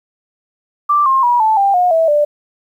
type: tone with pitch steps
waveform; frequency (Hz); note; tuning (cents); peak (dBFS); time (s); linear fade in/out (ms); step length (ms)
sine; 1174.7 / 1064.8 / 965.2 / 875 / 793.1 / 718.9 / 651.7 / 590.8; D6 / C6 / B5 / A5 / G5 / F5 / E5 / D5; 0 / +30 / -40 / -10 / +20 / +50 / -20 / +10; -9; 0.89-2.25; 10; 170
effects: 8-bit